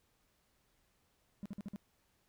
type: tone bursts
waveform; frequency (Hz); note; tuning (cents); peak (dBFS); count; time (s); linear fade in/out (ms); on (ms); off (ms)
triangle; 201.2; G3; +45; -37; 5; 1.43-1.76; 0; 26; 50
effects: tanh soft clip ceiling -34 dBFS + pink hiss -75 dBFS RMS until 2.28 s